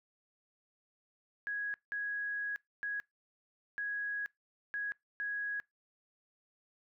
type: tone bursts at uneven times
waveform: sine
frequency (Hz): 1661.2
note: G#6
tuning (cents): 0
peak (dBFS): -34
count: 6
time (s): 1.47-1.74 / 1.92-2.56 / 2.83-3 / 3.78-4.26 / 4.74-4.92 / 5.2-5.6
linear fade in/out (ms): 0
effects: noise-tail reverb RT60 0.2 s tail -24 dB re dry